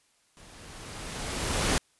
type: noise with level ramp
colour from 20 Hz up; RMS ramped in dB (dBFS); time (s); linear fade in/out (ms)
pink; -52 to -24; 0.37-1.78; 0
effects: white hiss -67 dBFS RMS until 1.99 s + resampled to 24000 Hz